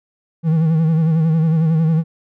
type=tone with vibrato; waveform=triangle; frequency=160.9 Hz; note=E3; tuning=42 cents flat; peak=-10 dBFS; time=0.43-2.04 s; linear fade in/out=50 ms; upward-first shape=sine; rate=11 Hz; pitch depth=59 cents each way; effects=none